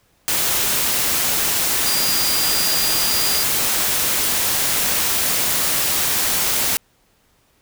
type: tone in noise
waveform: sine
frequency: 4808 Hz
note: D8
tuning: 40 cents sharp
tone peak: -22 dBFS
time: 1.86-3.43 s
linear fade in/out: 0 ms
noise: white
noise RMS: -19 dBFS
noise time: 0.28-6.77 s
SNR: -6 dB
effects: pink hiss -60 dBFS RMS until 7.61 s